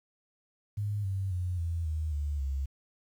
sine tone with pitch steps, 103.3 / 96.38 / 89.93 / 83.91 / 78.29 / 73.04 / 68.15 Hz, G#2 / G2 / F#2 / E2 / D#2 / D2 / C#2, -9 / -29 / -49 / +31 / +11 / -9 / -29 cents, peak -29 dBFS, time 0.77-2.66 s, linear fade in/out 10 ms, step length 270 ms, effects 10-bit

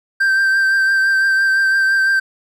triangle tone with vibrato, 1568 Hz, G6, in tune, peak -10 dBFS, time 0.2-2.2 s, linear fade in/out 10 ms, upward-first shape triangle, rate 5.9 Hz, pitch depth 25 cents each way, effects none

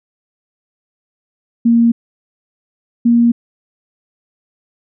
sine tone pair in turn, 233.1 / 235.7 Hz, A#3 / A#3, 0 / +19 cents, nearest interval unison, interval 19 cents, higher second, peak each -7 dBFS, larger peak neither, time 1.65-1.92 / 3.05-3.32 s, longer neither, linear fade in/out 10 ms, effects none

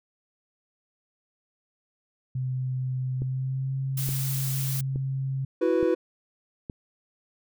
sine tone with pitch glide, 128.9 to 134.14 Hz, C3 to C3, -26 to +43 cents, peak -26 dBFS, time 2.35-5.45 s, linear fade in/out 5 ms, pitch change +69 cents, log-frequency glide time 3.16-3.75 s
click train, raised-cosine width 3 ms, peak -22 dBFS, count 5, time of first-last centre 3.22-6.698 s, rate 1.15 Hz
blue noise, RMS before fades -33 dBFS, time 3.97-4.81 s, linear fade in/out 5 ms
triangle chord, E suspended second, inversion none, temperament equal, 329.6 / 370 / 493.9 Hz, E4 / F#4 / B4, 0 / 0 / 0 cents, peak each -23 dBFS, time 5.61-5.95 s, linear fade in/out 10 ms
effects none

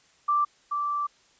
sine tone pair in turn, 1174.7 / 1168.1 Hz, D6 / D6, 0 / -10 cents, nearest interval unison, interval 10 cents, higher first, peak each -20 / -25 dBFS, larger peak first, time 0.28-0.45 / 0.71-1.07 s, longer second, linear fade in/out 10 ms, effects white hiss -61 dBFS RMS until 1.39 s + resampled to 16000 Hz

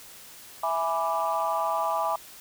sine chord, E dominant seventh, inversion none, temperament equal, 659.3 / 830.6 / 987.8 / 1174.7 Hz, E5 / G#5 / B5 / D6, 0 / 0 / 0 / 0 cents, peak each -29 dBFS, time 0.63-2.16 s, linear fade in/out 5 ms, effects tanh soft clip ceiling -16 dBFS + white hiss -47 dBFS RMS until 2.4 s

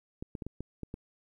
clicks, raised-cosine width 3 ms, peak -25 dBFS, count 7, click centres 0.225 / 0.352 / 0.422 / 0.466 / 0.606 / 0.833 / 0.941 s, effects 11-bit

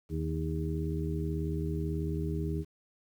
harmonic tone with a mistuned harmonic, 78.3 Hz, D#2, 11 cents sharp, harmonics 1 / 2 / 3 / 4 / 5, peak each -34 / -34 / -44 / -38 / -39 dBFS, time 0.09-2.65 s, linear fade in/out 50 ms, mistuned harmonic 5, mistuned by +63 cents, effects 10-bit

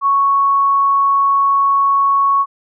sine tone, 1108.7 Hz, C#6, in tune, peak -10 dBFS, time 0.01-2.46 s, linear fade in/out 50 ms, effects none

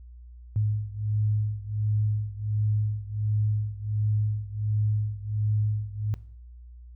sine beating tone pair, 105.5 / 106.9 Hz, G#2 / A2, +28 / -49 cents, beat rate 1.4 Hz, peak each -26 / -28 dBFS, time 0.56-6.14 s, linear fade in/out 0 ms, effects noise-tail reverb RT60 0.6 s tail -19 dB re dry + added 60 Hz sine -43 dBFS peak until 6.95 s

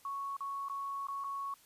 sine tone with dropouts, 1108.7 Hz, C#6, in tune, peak -36 dBFS, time 0.05-1.54 s, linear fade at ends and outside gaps 2 ms, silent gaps 0.367-0.406 / 0.685-0.697 / 1.07-1.084 / 1.239-1.243 s, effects white hiss -63 dBFS RMS until 1.65 s + resampled to 32000 Hz

